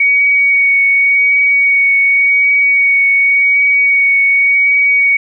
sine tone with vibrato, 2242 Hz, C#7, 19 cents sharp, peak -7 dBFS, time 0-5.17 s, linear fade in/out 5 ms, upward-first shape triangle, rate 0.89 Hz, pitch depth 15 cents each way, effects none

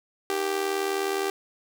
sawtooth tone with amplitude modulation, 392 Hz, G4, in tune, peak -18 dBFS, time 0.3-1.3 s, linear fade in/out 0 ms, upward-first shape sine, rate 79.7 Hz, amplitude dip 70%, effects none

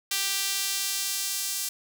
sawtooth tone with high-pass filter sweep, 392 Hz, G4, in tune, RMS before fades -29 dBFS, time 0.11-1.69 s, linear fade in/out 5 ms, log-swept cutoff 3300 to 6100 Hz, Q 0.79, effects none

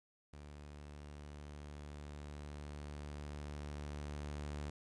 sawtooth tone with level ramp, 73.42 Hz, D2, in tune, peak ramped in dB -47 to -37 dBFS, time 0.33-4.7 s, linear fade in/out 5 ms, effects resampled to 22050 Hz + 13-bit

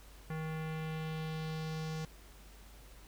square tone with low-pass filter sweep, 158.1 Hz, D#3, 28 cents sharp, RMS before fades -39 dBFS, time 0.3-2.05 s, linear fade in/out 2 ms, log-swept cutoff 1900 to 6200 Hz, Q 1.6, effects added 50 Hz sine -54 dBFS peak until 3.07 s + pink hiss -59 dBFS RMS until 3.07 s

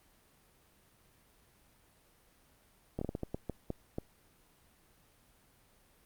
slowing click train, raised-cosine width 2 ms, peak -22 dBFS, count 10, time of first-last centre 2.99-3.984 s, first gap 24 ms, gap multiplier 1.36, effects pink hiss -66 dBFS RMS until 6.05 s + Opus 32 kbps

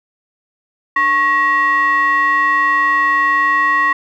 triangle ring-modulated tone, 400.3 Hz, G4, 36 cents sharp, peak -6 dBFS, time 0.96-3.93 s, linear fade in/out 5 ms, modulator 1500 Hz, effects none

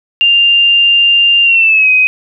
sine tone with pitch glide, 2794 to 2518 Hz, F7 to D#7, 0 to +20 cents, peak -5 dBFS, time 0.21-2.07 s, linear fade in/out 0 ms, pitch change -180 cents, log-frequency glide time 1.43-1.9 s, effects none

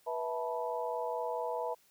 harmonic tone with a mistuned harmonic, 163.1 Hz, E3, 18 cents flat, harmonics 3 / 4 / 5 / 6, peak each -37 / -38 / -39 / -40 dBFS, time 0.06-1.75 s, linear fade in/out 20 ms, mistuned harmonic 5, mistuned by +120 cents, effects white hiss -67 dBFS RMS until 1.9 s

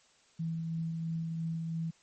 sine tone with tremolo, 163.7 Hz, E3, 12 cents flat, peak -31 dBFS, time 0.39-1.91 s, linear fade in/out 10 ms, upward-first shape sine, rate 3 Hz, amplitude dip 25%, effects white hiss -65 dBFS RMS until 2.02 s + MP3 32 kbps

